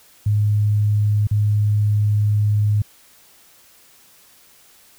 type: tone with dropouts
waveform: sine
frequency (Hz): 104.6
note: G#2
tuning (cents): +13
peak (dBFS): -14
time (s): 0.26-2.82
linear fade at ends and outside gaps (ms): 5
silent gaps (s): 1.271-1.311
effects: white hiss -51 dBFS RMS until 4.98 s